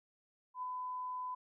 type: tone with ADSR envelope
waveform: sine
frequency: 1005 Hz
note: B5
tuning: 30 cents sharp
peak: -36 dBFS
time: 0.54-1.35 s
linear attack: 86 ms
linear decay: 8 ms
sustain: -2 dB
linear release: 9 ms
effects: none